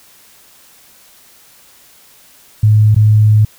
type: tone with dropouts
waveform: sine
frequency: 107 Hz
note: A2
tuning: 48 cents flat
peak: -5 dBFS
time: 2.63-3.45 s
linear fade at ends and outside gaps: 5 ms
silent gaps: 2.947-2.962 s
effects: white hiss -45 dBFS RMS until 3.58 s